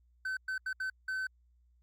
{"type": "tone bursts at uneven times", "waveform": "triangle", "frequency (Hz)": 1527, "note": "G6", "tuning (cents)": -46, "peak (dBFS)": -31, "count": 5, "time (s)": [[0.25, 0.37], [0.48, 0.58], [0.66, 0.73], [0.8, 0.9], [1.08, 1.27]], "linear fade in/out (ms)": 5, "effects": ["added 60 Hz sine -64 dBFS peak until 1.82 s", "Opus 48 kbps"]}